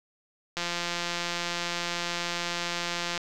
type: click train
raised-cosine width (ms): 0.2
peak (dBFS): -13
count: 452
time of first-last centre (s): 0.57-3.177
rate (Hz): 173
effects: none